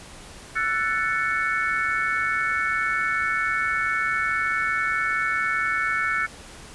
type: chord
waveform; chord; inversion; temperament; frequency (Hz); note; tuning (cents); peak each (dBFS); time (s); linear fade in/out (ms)
sine; F# minor seventh; third; equal with one note detuned; 1335.4 / 1480 / 1760 / 2217; E6 / F#6 / A6 / C#7; +22 / 0 / 0 / 0; -27; 0.55-6.27; 20
effects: pink hiss -43 dBFS RMS until 6.74 s + resampled to 24000 Hz